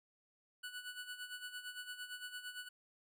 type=tone with tremolo; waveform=25% pulse; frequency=1480 Hz; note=F#6; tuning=in tune; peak=-39 dBFS; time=0.63-2.69 s; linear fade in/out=10 ms; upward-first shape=sine; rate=8.8 Hz; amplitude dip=70%; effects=none